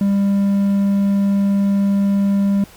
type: tone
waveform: triangle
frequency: 199 Hz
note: G3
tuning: 26 cents sharp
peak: -11 dBFS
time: 0.01-2.64 s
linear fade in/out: 2 ms
effects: pink hiss -44 dBFS RMS until 2.76 s